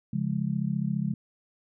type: chord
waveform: sine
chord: Db major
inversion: none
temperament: just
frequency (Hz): 138.59 / 173.24 / 207.9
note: Db3 / F3 / Ab3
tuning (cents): 0 / -14 / +2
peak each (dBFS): -30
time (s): 0.13-1.14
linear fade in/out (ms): 5
effects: none